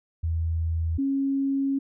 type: tone pair in turn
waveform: sine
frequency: 82 / 273.8 Hz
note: E2 / C#4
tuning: -9 / -21 cents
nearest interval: octave + major sixth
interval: 2088 cents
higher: second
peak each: -23 / -22 dBFS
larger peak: second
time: 0.23-0.98 / 0.98-1.79 s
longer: second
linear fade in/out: 10 ms
effects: none